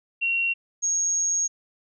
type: tone pair in turn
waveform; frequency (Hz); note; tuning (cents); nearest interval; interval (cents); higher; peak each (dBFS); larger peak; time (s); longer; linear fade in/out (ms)
sine; 2741 / 6568; F7 / G#8; -33 / -20; octave + minor third; 1513; second; -21; neither; 0.21-0.54 / 0.82-1.48; second; 20
effects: none